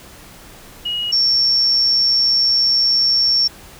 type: tone pair in turn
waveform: sine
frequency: 2894 / 5463 Hz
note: F#7 / F8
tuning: -39 / -39 cents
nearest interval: major seventh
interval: 1100 cents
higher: second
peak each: -19 / -12 dBFS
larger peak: second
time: 0.85-1.12 / 1.12-3.48 s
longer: second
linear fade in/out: 10 ms
effects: pink hiss -41 dBFS RMS until 3.79 s